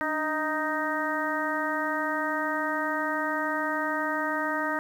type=harmonic tone with a mistuned harmonic; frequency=311 Hz; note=D#4; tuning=1 cent flat; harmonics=1 / 2 / 3 / 4 / 5 / 6; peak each=-33 / -33 / -33 / -33 / -33 / -33 dBFS; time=0.01-4.79 s; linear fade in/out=0 ms; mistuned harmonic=1; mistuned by=-69 cents; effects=9-bit